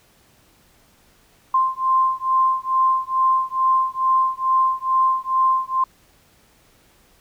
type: beating tone pair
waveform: sine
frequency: 1046.5 / 1048.8 Hz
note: C6 / C6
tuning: 0 / +4 cents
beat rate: 2.3 Hz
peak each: -19 dBFS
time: 1.54-5.84 s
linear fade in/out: 5 ms
effects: pink hiss -56 dBFS RMS until 7.2 s